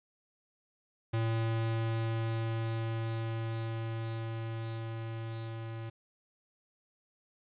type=tone with level ramp; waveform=square; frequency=113.3 Hz; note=A#2; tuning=49 cents flat; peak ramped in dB=-29 to -39 dBFS; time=1.13-5.9 s; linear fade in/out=10 ms; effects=resampled to 8000 Hz + 10-bit